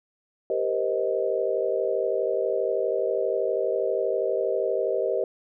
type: chord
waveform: sine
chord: C minor seventh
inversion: second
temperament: just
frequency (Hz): 392.4 / 470.9 / 523.3 / 627.9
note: G4 / Bb4 / C5 / Eb5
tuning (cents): +2 / +18 / 0 / +16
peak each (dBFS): -28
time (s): 0.5-5.24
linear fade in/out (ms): 2
effects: none